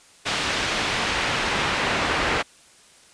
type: noise with band-pass filter sweep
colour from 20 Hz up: brown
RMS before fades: -24 dBFS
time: 0.25-2.43 s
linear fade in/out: 20 ms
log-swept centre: 3600 to 2000 Hz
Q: 0.81
effects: white hiss -52 dBFS RMS until 3.13 s + resampled to 22050 Hz

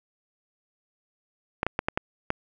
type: clicks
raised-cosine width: 0.5 ms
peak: -9 dBFS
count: 6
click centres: 1.631 / 1.666 / 1.791 / 1.885 / 1.975 / 2.304 s
effects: none

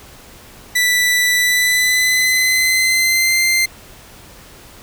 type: tone with pitch glide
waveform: sawtooth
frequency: 1975.5 to 2087 Hz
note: B6 to C7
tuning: 0 to -5 cents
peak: -9 dBFS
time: 0.75-3.66 s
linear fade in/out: 10 ms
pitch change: +95 cents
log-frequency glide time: 1.38-3.41 s
effects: pink hiss -41 dBFS RMS until 4.82 s

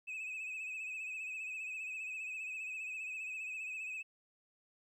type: tone with vibrato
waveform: sine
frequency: 2561 Hz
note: D#7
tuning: 49 cents sharp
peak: -37 dBFS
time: 0.07-4.03 s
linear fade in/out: 20 ms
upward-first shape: sine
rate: 15 Hz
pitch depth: 54 cents each way
effects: tanh soft clip ceiling -39 dBFS + 13-bit

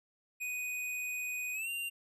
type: tone with pitch glide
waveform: square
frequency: 2489 to 2778 Hz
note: D#7 to F7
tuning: 0 to -10 cents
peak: -36 dBFS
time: 0.4-1.9 s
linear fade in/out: 20 ms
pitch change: +190 cents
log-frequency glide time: 1.53-1.69 s
effects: none

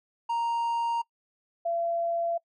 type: tone pair in turn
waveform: triangle / sine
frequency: 932.3 / 678.8 Hz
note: A#5 / F5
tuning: 0 / -49 cents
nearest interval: perfect fourth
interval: 549 cents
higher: first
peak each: -23 / -25 dBFS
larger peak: first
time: 0.29-1.02 / 1.65-2.38 s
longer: neither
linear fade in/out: 10 ms
effects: noise-tail reverb RT60 0.1 s tail -24 dB re dry + MP3 48 kbps

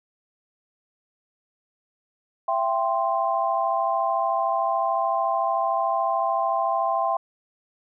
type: chord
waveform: sine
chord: C major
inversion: first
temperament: equal with one note detuned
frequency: 670.4 / 784 / 1046.5 Hz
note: E5 / G5 / C6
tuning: +29 / 0 / 0 cents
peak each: -25 dBFS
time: 2.48-7.17 s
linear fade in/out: 5 ms
effects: none

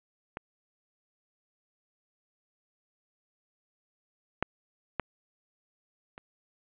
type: clicks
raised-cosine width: 0.5 ms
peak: -21 / -11 / -13 / -28 dBFS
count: 4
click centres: 0.371 / 4.426 / 4.997 / 6.179 s
effects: resampled to 8000 Hz + 8-bit

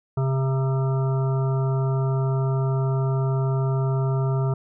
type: harmonic tone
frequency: 133.3 Hz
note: C3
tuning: 33 cents sharp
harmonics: 1 / 3 / 5 / 7 / 9 / 10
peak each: -20 / -30 / -34 / -37 / -39 / -40 dBFS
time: 0.17-4.54 s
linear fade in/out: 5 ms
effects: none

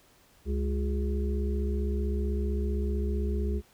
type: harmonic tone with a mistuned harmonic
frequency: 69 Hz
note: C#2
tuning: 7 cents flat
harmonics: 1 / 3 / 5 / 6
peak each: -27 / -35 / -38 / -37 dBFS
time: 0.45-3.62 s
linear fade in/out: 50 ms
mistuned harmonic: 5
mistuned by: +66 cents
effects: pink hiss -61 dBFS RMS until 3.73 s

